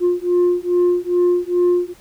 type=beating tone pair; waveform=sine; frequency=353.1 / 355.5 Hz; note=F4 / F4; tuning=+19 / +31 cents; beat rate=2.4 Hz; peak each=-15 dBFS; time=0-1.94 s; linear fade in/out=50 ms; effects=tanh soft clip ceiling -10 dBFS + pink hiss -49 dBFS RMS until 2 s